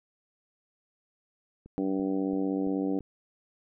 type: click train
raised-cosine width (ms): 3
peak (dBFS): -35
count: 5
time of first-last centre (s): 1.66-3.007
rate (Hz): 2.97
type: harmonic tone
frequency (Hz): 96.1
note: G2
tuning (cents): -34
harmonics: 2 / 3 / 4 / 5 / 6 / 7 / 8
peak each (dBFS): -34 / -28 / -36 / -36 / -45 / -45 / -44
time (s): 1.78-2.99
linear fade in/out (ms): 0
effects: none